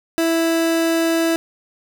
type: tone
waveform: 30% pulse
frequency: 329.6 Hz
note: E4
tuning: in tune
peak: -13 dBFS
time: 0.18-1.36 s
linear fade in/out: 0 ms
effects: 9-bit